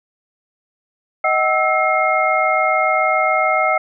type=tone cluster; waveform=sine; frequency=627 / 754 / 1308 / 2138 Hz; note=D#5 / F#5 / E6 / C7; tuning=+13 / +32 / -14 / +37 cents; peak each=-19 dBFS; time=1.24-3.78 s; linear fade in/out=5 ms; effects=none